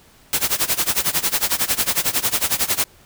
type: noise with tremolo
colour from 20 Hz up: white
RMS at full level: -17 dBFS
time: 0.33-2.84 s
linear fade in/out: 0 ms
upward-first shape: sine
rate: 11 Hz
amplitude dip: 90%
effects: pink hiss -51 dBFS RMS until 3.05 s